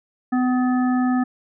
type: harmonic tone with a mistuned harmonic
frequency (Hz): 252.2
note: B3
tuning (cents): +36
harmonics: 1 / 3 / 5 / 7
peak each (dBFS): -17 / -27 / -31 / -34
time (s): 0.32-1.24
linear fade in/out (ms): 10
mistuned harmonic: 7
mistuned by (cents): -25
effects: none